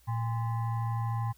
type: tone with frequency modulation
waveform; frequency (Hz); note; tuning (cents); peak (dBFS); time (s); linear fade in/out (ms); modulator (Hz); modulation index
sine; 114.1; A#2; -37; -28; 0.07-1.33; 20; 922; 0.55
effects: added 60 Hz sine -61 dBFS peak until 1.37 s + white hiss -64 dBFS RMS until 1.37 s